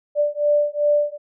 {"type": "beating tone pair", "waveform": "sine", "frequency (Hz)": [587.3, 589.9], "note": ["D5", "D5"], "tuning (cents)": [0, 8], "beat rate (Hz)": 2.6, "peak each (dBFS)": -19, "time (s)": [0.15, 1.18], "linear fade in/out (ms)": 50, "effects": []}